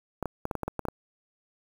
clicks, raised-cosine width 1 ms, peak -16 dBFS, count 10, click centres 0.227 / 0.257 / 0.454 / 0.512 / 0.553 / 0.633 / 0.68 / 0.793 / 0.853 / 0.885 s, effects 7-bit

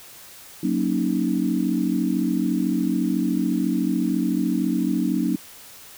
sine chord, D# minor seventh, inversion first, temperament equal, 185 / 233.1 / 277.2 / 311.1 Hz, F#3 / A#3 / C#4 / D#4, 0 / 0 / 0 / 0 cents, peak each -25 dBFS, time 0.63-5.36 s, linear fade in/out 5 ms, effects white hiss -44 dBFS RMS until 5.97 s

